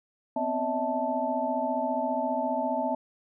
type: tone cluster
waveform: sine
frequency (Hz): 249.1 / 263.9 / 585 / 645 / 879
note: B3 / C4 / D5 / E5 / A5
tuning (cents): +15 / +15 / -7 / -38 / -2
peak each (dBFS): -34 / -35 / -35 / -30 / -30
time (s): 0.36-2.95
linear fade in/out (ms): 5
effects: none